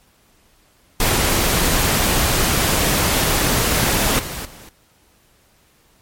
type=noise with level steps; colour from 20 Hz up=pink; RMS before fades=-17 / -28 / -41 dBFS; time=1-4.69 s; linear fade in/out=2 ms; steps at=4.19 / 4.45 s; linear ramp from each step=2 ms; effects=pink hiss -56 dBFS RMS until 6.01 s + MP3 64 kbps